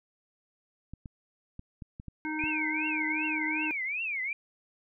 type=clicks; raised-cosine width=5 ms; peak=-29 dBFS; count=7; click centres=0.936 / 1.058 / 1.594 / 1.822 / 1.999 / 2.083 / 2.439 s
type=harmonic tone; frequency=309.4 Hz; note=D#4; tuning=10 cents flat; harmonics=1 / 3 / 5 / 7; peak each=-33 / -39 / -39 / -38 dBFS; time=2.25-3.71 s; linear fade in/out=0 ms
type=tone with vibrato; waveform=sine; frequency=2349 Hz; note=D7; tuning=in tune; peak=-30 dBFS; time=2.39-4.33 s; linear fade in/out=2 ms; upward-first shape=triangle; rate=2.6 Hz; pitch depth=290 cents each way
effects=none